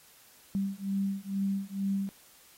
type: beating tone pair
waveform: sine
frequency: 195.2 / 197.4 Hz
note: G3 / G3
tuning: -7 / +12 cents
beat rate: 2.2 Hz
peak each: -32 / -32 dBFS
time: 0.55-2.09 s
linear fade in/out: 0 ms
effects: white hiss -58 dBFS RMS until 2.57 s + AAC 48 kbps